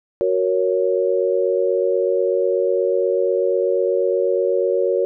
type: chord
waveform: sine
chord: F# major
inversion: none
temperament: equal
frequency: 370 / 466.2 / 554.4 Hz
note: F#4 / A#4 / C#5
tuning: 0 / 0 / 0 cents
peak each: -20 dBFS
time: 0.21-5.05 s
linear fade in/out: 0 ms
effects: none